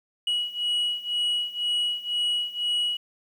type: beating tone pair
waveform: sine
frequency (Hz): 2915 / 2917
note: F#7 / F#7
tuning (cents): -26 / -25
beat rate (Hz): 2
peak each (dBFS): -26 / -24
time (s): 0.27-2.97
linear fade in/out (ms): 5
effects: tanh soft clip ceiling -21 dBFS + 9-bit